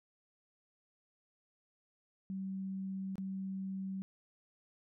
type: tone with dropouts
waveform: sine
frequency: 191.7 Hz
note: G3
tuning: 38 cents flat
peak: -37 dBFS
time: 2.3-4.02 s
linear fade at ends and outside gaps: 0 ms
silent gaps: 3.156-3.181 s
effects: none